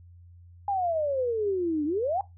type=exponential two-way sweep; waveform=sine; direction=down then up; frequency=822 to 288.6 to 822 Hz; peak=-24 dBFS; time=0.68-2.21 s; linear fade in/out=2 ms; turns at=1.85 s; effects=noise-tail reverb RT60 0.2 s tail -18 dB re dry + added 87 Hz sine -48 dBFS peak until 2.37 s